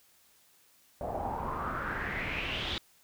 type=noise with low-pass filter sweep; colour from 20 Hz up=pink; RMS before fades=-35 dBFS; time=1.01-2.78 s; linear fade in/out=0 ms; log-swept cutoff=640 to 3700 Hz; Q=5.4; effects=white hiss -64 dBFS RMS until 3.03 s